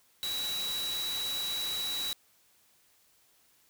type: tone in noise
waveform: sine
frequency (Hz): 3909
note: B7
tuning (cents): -19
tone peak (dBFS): -32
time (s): 0.23-2.13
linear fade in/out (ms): 0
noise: white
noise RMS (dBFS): -39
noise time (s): 0.23-2.13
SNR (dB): +4
effects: white hiss -66 dBFS RMS until 3.69 s